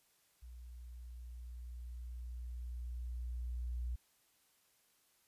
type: tone with level ramp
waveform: sine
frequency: 60.5 Hz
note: B1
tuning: 35 cents flat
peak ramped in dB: -49 to -36 dBFS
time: 0.42-3.96 s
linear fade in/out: 10 ms
effects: white hiss -73 dBFS RMS until 5.27 s + resampled to 32000 Hz